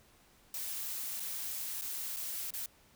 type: noise with dropouts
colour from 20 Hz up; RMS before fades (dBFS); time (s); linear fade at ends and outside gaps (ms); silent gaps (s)
blue; -39; 0.54-2.66; 2; 1.198-1.202 / 1.813-1.819 / 2.163-2.167 / 2.506-2.537
effects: pink hiss -64 dBFS RMS until 2.95 s